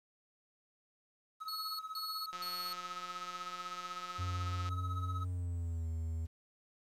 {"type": "tone with tremolo", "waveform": "triangle", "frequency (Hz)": 1282, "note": "E6", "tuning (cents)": -49, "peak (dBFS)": -36, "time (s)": [1.4, 5.25], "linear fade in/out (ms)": 20, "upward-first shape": "triangle", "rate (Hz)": 16, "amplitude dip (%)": 85}
{"type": "tone bursts", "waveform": "45% pulse", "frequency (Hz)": 4366, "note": "C#8", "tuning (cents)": -27, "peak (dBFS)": -39, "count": 3, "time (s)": [1.48, 2.73], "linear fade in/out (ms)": 2, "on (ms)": 310, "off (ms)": 160}
{"type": "click train", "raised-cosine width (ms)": 0.2, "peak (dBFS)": -31, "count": 421, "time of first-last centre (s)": [2.33, 4.69], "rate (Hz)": 178}
{"type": "tone with pitch glide", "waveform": "triangle", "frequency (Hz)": [90.7, 81.27], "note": ["F#2", "E2"], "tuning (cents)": [-34, -24], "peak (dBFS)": -33, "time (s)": [4.18, 6.27], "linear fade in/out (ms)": 20, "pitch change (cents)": -190, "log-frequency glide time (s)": [5.25, 5.87]}
{"effects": ["resampled to 32000 Hz", "11-bit"]}